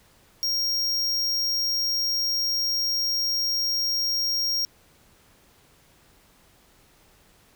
square tone, 5580 Hz, F8, 2 cents flat, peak -23 dBFS, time 0.43-4.65 s, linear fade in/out 0 ms, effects pink hiss -58 dBFS RMS until 7.55 s

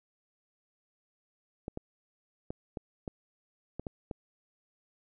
clicks, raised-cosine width 2 ms, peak -23 dBFS, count 8, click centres 1.681 / 1.774 / 2.505 / 2.772 / 3.078 / 3.796 / 3.868 / 4.112 s, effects none

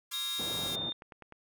5% pulse chord, D half-diminished seventh, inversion third, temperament equal with one note detuned, 1046.5 / 1174.7 / 1369 / 1661.2 Hz, C6 / D6 / F6 / Ab6, 0 / 0 / -35 / 0 cents, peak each -33 dBFS, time 0.11-0.76 s, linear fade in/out 10 ms
sine tone with pitch glide, 3729 to 3627 Hz, A#7 to A#7, 0 to -48 cents, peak -33 dBFS, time 0.13-0.93 s, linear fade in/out 10 ms, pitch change -48 cents, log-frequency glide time 0.66-0.76 s
pink band-pass noise, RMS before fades -42 dBFS, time 0.38-0.91 s, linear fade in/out 20 ms, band 110 to 880 Hz, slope 12 dB/octave
click train, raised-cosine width 0.5 ms, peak -33 dBFS, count 6, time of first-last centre 0.82-1.324 s, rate 9.93 Hz
effects none

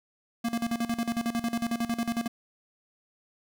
square tone with tremolo, 233.1 Hz, A#3, in tune, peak -26 dBFS, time 0.44-2.28 s, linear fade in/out 10 ms, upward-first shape square, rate 11 Hz, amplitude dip 80%, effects none

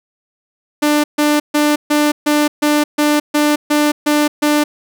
sawtooth tone bursts, 297 Hz, D4, 20 cents sharp, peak -7 dBFS, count 11, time 0.82-4.64 s, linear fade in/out 10 ms, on 220 ms, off 140 ms, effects none

